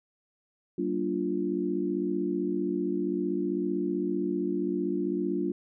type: chord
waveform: sine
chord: G minor seventh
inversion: none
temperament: equal with one note detuned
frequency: 191.19 / 233.1 / 293.7 / 349.2 Hz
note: G3 / Bb3 / D4 / F4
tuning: -43 / 0 / 0 / 0 cents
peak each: -33 / -36 / -31 / -30 dBFS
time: 0.78-5.52 s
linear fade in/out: 5 ms
effects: none